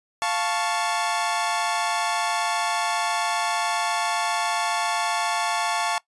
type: chord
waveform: sawtooth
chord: F augmented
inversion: none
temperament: equal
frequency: 698.5 / 880 / 1108.7 Hz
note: F5 / A5 / C#6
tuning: 0 / 0 / 0 cents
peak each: -24 / -22 / -24 dBFS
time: 0.22-5.98 s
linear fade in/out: 0 ms
effects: noise-tail reverb RT60 0.1 s tail -20 dB re dry + resampled to 24000 Hz